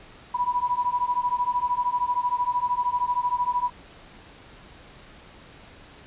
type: beating tone pair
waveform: sine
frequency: 976 / 989 Hz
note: B5 / B5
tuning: -21 / +2 cents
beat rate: 13 Hz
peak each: -25 dBFS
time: 0.34-3.7 s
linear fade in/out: 10 ms
effects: pink hiss -48 dBFS RMS until 6.06 s + resampled to 8000 Hz